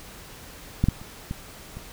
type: clicks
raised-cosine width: 5 ms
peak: -7 / -7 / -29 / -17 / -25 dBFS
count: 5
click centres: 0.84 / 0.886 / 1.015 / 1.311 / 1.77 s
effects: pink hiss -44 dBFS RMS until 1.92 s